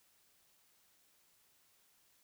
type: silence
effects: white hiss -71 dBFS RMS until 2.23 s